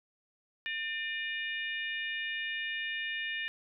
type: harmonic tone with a mistuned harmonic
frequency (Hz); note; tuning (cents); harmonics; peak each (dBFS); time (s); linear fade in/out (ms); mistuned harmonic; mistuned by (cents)
600; D5; +37; 3 / 4 / 5 / 6; -36 / -39 / -40 / -45; 0.66-3.48; 0; 5; -64
effects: none